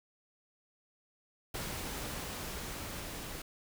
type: noise with level ramp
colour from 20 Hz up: pink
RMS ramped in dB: -39 to -43 dBFS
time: 1.54-3.42 s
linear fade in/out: 5 ms
effects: none